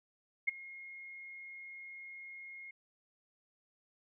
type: tone with ADSR envelope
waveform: sine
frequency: 2148 Hz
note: C7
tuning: 45 cents sharp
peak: -25 dBFS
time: 0.47-2.71 s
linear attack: 15 ms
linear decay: 13 ms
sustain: -21 dB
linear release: 6 ms
effects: none